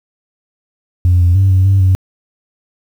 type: tone with pitch steps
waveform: sine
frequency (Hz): 89.2 / 87.6 / 96.6 / 93.7 / 97.3 / 93.6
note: F2 / F2 / G2 / F#2 / G2 / F#2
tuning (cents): +37 / +6 / -25 / +22 / -12 / +20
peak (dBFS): -5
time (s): 1.05-1.95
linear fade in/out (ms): 0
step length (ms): 150
effects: tanh soft clip ceiling -4 dBFS + 7-bit